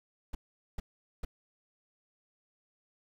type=noise bursts; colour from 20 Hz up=brown; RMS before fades=-35 dBFS; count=3; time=0.33-1.25 s; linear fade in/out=5 ms; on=20 ms; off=430 ms; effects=none